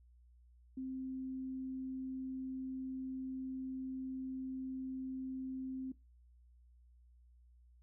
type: tone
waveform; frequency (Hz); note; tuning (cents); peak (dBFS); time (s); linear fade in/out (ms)
sine; 261.6; C4; 0; -39; 0.77-5.92; 5
effects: noise-tail reverb RT60 0.2 s tail -18 dB re dry + added 60 Hz sine -61 dBFS peak until 7.82 s